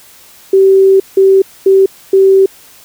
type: tone bursts at uneven times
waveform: sine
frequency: 385.9 Hz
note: G4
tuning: 27 cents flat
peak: -3 dBFS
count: 4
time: 0.53-1 / 1.17-1.42 / 1.66-1.86 / 2.13-2.46 s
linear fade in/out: 5 ms
effects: white hiss -40 dBFS RMS until 2.84 s